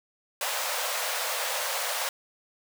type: high-pass noise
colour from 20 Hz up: pink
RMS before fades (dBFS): -30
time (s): 0.41-2.09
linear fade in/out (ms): 2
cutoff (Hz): 490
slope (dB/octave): 96
effects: none